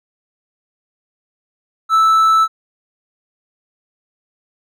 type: tone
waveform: triangle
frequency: 1315 Hz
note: E6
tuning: 5 cents flat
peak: -7 dBFS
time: 1.89-2.48 s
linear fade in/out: 50 ms
effects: none